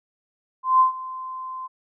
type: tone with ADSR envelope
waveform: sine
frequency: 1036 Hz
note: C6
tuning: 17 cents flat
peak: -11 dBFS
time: 0.63-1.68 s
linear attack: 170 ms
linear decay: 120 ms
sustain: -19 dB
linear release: 23 ms
effects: none